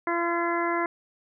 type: harmonic tone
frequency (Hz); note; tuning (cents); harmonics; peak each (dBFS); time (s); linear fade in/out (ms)
341.3; F4; -40; 1 / 2 / 3 / 4 / 5 / 6; -28 / -31 / -29 / -33 / -34 / -34; 0.07-0.86; 2
effects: none